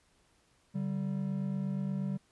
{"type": "tone pair together", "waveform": "triangle", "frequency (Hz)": [144.74, 193.2], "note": ["D3", "G3"], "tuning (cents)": [-25, -25], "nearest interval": "perfect fourth", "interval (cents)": 500, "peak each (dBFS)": [-34, -31], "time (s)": [0.74, 2.18], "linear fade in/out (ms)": 20, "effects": ["pink hiss -69 dBFS RMS until 2.31 s", "resampled to 24000 Hz"]}